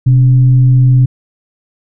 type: tone with frequency modulation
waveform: sine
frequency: 127.1 Hz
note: C3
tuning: 50 cents flat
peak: -4 dBFS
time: 0.06-1.06 s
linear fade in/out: 10 ms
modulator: 155 Hz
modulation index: 0.22
effects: none